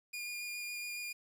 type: tone with vibrato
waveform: sawtooth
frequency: 2425 Hz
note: D#7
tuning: 45 cents flat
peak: -36 dBFS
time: 0.13-1.13 s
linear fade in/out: 10 ms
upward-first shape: square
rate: 7.2 Hz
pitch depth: 9 cents each way
effects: 11-bit